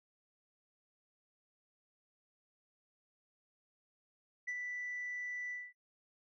sine tone with ADSR envelope, 1975.5 Hz, B6, in tune, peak -33 dBFS, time 4.47-5.73 s, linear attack 18 ms, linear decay 46 ms, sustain -5 dB, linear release 220 ms, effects noise-tail reverb RT60 0.1 s tail -23 dB re dry + tanh soft clip ceiling -35 dBFS

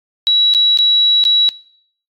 sine tone with dropouts, 3900 Hz, B7, 23 cents flat, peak -9 dBFS, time 0.27-1.49 s, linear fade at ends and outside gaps 0 ms, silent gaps 0.538-0.548 / 0.774-0.788 / 1.239-1.252 s, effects noise-tail reverb RT60 0.6 s tail -21 dB re dry + AAC 64 kbps

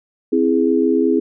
sine chord, C augmented, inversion none, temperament equal, 261.6 / 329.6 / 415.3 Hz, C4 / E4 / G#4, 0 / 0 / 0 cents, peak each -17 dBFS, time 0.32-1.2 s, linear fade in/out 10 ms, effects none

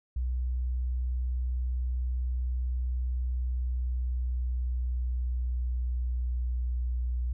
sine tone with pitch glide, 62.2 to 61.03 Hz, B1 to B1, +13 to -20 cents, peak -27 dBFS, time 0.16-7.33 s, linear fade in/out 5 ms, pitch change -33 cents, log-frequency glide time 3.26-6.98 s, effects none

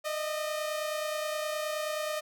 sawtooth tone pair together, 609.5 / 639 Hz, D#5 / D#5, -36 / +46 cents, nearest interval minor second, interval 82 cents, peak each -28 / -35 dBFS, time 0.04-2.21 s, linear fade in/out 20 ms, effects none

